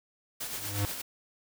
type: noise with tremolo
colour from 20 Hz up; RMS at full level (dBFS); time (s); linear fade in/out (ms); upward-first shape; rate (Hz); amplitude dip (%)
white; -35; 0.4-1.02; 10; triangle; 8.4; 50
type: tone with exponential growth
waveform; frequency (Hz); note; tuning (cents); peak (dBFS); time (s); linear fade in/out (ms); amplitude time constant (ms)
square; 101.4; G#2; -41; -25; 0.46-0.85; 0; 84
effects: none